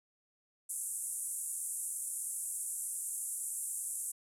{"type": "band-pass noise", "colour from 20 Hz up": "pink", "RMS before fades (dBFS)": -39, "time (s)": [0.69, 4.12], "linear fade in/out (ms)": 10, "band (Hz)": [8100, 11000], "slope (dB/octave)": 48, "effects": []}